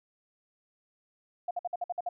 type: tone bursts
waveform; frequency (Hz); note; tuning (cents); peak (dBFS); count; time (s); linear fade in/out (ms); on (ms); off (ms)
sine; 707; F5; +21; -29; 8; 1.48-2.09; 5; 29; 54
effects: none